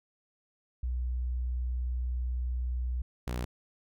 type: tone pair in turn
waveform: sine / sawtooth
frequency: 61.74 / 61.14 Hz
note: B1 / B1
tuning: 0 / -17 cents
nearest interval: unison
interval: 17 cents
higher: first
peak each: -29 / -28 dBFS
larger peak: second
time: 0.83-3.02 / 3.27-3.45 s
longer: first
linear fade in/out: 5 ms
effects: none